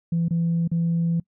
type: tone with dropouts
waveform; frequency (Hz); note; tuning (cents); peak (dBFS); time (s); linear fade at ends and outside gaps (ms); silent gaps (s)
sine; 167.8; E3; +31; -18; 0.12-1.2; 5; 0.284-0.307 / 0.677-0.715
effects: noise-tail reverb RT60 0.1 s tail -24 dB re dry + tanh soft clip ceiling -16 dBFS